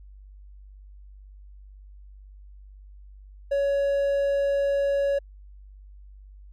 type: tone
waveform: triangle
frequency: 560 Hz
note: C#5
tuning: 18 cents sharp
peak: -19 dBFS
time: 3.51-5.19 s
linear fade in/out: 10 ms
effects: added 49 Hz sine -44 dBFS peak until 6.52 s